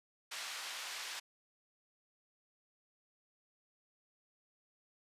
white band-pass noise, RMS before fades -44 dBFS, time 0.31-1.2 s, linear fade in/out 10 ms, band 890 to 5000 Hz, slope 12 dB/octave, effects resampled to 32000 Hz

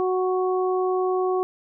harmonic tone, 370 Hz, F#4, in tune, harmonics 1 / 2 / 3, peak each -21 / -28 / -30 dBFS, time 0-1.43 s, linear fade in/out 0 ms, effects none

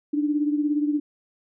sine beating tone pair, 293.7 / 310.7 Hz, D4 / D#4, 0 / -2 cents, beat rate 17 Hz, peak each -21 / -28 dBFS, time 0.13-1 s, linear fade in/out 10 ms, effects none

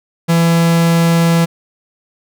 45% pulse tone, 167.3 Hz, E3, 26 cents sharp, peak -9 dBFS, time 0.28-1.46 s, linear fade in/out 20 ms, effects none

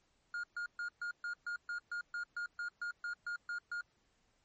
triangle tone bursts, 1421 Hz, F6, 30 cents sharp, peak -35 dBFS, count 16, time 0.34-3.81 s, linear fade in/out 2 ms, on 95 ms, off 130 ms, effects pink hiss -75 dBFS RMS until 4.44 s + MP3 32 kbps

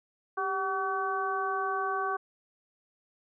harmonic tone with a mistuned harmonic, 380 Hz, F#4, 46 cents sharp, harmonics 1 / 2 / 3 / 4, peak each -35 / -34 / -31 / -36 dBFS, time 0.37-2.17 s, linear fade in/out 10 ms, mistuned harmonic 1, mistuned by +58 cents, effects none

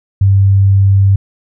sine tone, 98 Hz, G2, in tune, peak -5 dBFS, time 0.21-1.16 s, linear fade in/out 5 ms, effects none

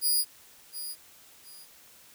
5% pulse tone with echo, 4876 Hz, D#8, 36 cents flat, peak -16 dBFS, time 0.01-0.25 s, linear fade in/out 50 ms, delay 710 ms, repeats 2, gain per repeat -12 dB, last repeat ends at 1.67 s, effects white hiss -55 dBFS RMS until 2.14 s

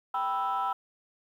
sine chord, E minor, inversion first, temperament equal, 784 / 987.8 / 1318.5 Hz, G5 / B5 / E6, 0 / 0 / 0 cents, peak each -30 dBFS, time 0.14-0.73 s, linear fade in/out 5 ms, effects tanh soft clip ceiling -22 dBFS + 10-bit

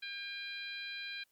harmonic tone, 802 Hz, G5, 39 cents sharp, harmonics 2 / 3 / 4 / 5 / 6, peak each -45 / -44 / -49 / -45 / -59 dBFS, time 0.02-1.24 s, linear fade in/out 10 ms, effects white hiss -75 dBFS RMS until 1.31 s + MP3 96 kbps

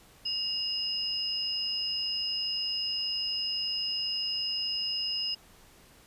sine tone pair together, 2845 / 5069 Hz, F7 / D#8, +31 / +31 cents, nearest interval minor seventh, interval 1000 cents, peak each -35 / -30 dBFS, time 0.25-5.35 s, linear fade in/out 10 ms, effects pink hiss -57 dBFS RMS until 6.06 s + resampled to 32000 Hz

